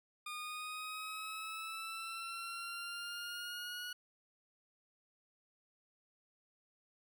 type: linear sweep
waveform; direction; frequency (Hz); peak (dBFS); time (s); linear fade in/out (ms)
20% pulse; up; 1217 to 1461; -37; 0.26-3.93; 5
effects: none